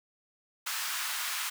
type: high-pass noise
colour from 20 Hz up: pink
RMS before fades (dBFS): -34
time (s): 0.66-1.5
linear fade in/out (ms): 10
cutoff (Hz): 1100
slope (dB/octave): 24
effects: none